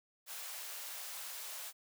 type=high-pass noise; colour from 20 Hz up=white; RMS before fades=-45 dBFS; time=0.26-1.73 s; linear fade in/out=50 ms; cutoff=540 Hz; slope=24 dB/octave; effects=none